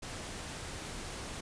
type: noise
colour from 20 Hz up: pink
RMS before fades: -42 dBFS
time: 0.02-1.41 s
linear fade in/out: 10 ms
effects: resampled to 22050 Hz